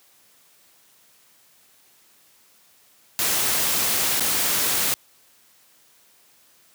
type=noise with dropouts; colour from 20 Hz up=white; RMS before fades=-22 dBFS; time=3.19-4.94 s; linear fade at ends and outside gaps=0 ms; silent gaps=4.197-4.206 s; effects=white hiss -57 dBFS RMS until 6.74 s + high-pass 100 Hz 12 dB/octave